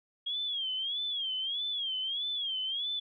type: tone with vibrato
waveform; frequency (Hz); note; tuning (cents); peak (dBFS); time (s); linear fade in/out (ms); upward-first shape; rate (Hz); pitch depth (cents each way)
sine; 3267; G#7; -29; -31; 0.26-3; 10; sine; 1.6; 130
effects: none

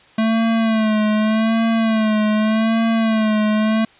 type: tone with vibrato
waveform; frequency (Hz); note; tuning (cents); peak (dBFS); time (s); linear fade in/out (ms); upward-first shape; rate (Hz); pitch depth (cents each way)
square; 220; A3; 0; -15; 0.18-3.85; 5; sine; 0.84; 54
effects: white hiss -49 dBFS RMS until 3.99 s + resampled to 8000 Hz

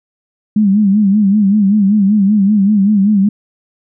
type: tone with vibrato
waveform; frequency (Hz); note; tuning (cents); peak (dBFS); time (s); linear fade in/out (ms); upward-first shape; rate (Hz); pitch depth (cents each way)
sine; 203.4; G#3; -36; -7; 0.56-3.29; 5; sine; 5.2; 100
effects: none

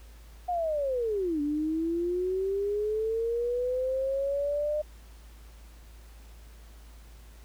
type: linear two-way sweep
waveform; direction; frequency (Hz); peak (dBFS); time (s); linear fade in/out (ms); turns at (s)
sine; down then up; 727 to 288.3 to 607; -26; 0.48-4.82; 10; 1.41
effects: added 55 Hz sine -47 dBFS peak until 7.44 s + pink hiss -58 dBFS RMS until 7.44 s

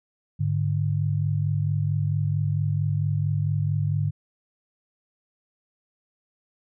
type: tone pair together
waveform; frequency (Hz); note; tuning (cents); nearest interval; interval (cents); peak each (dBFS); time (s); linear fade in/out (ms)
sine; 103.04 / 147.5; G#2 / D3; -13 / +8; tritone; 621; -24; 0.39-4.11; 20
effects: none

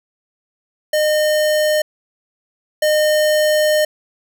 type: tone pair in turn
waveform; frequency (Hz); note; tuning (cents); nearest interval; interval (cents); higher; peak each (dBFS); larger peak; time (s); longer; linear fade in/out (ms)
square; 610 / 610; D#5 / D#5; -34 / -34; unison; 0; neither; -14 / -13; second; 0.93-1.82 / 2.82-3.85; second; 5
effects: none

